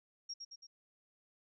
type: tone with echo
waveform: sine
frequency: 5588 Hz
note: F8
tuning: in tune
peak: -40 dBFS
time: 0.29-0.34 s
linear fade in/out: 10 ms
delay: 110 ms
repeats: 3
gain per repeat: -4 dB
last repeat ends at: 0.67 s
effects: none